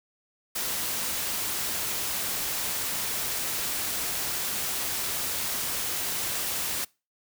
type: noise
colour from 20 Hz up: white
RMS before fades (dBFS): -30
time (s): 0.55-6.85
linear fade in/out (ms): 10
effects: noise-tail reverb RT60 0.3 s tail -25 dB re dry